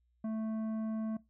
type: tone with tanh clipping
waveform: sine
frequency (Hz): 220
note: A3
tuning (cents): 0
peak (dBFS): -35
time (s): 0.24-1.17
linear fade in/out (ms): 5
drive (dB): 10
effects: noise-tail reverb RT60 0.2 s tail -20 dB re dry + added 60 Hz sine -70 dBFS peak until 1.29 s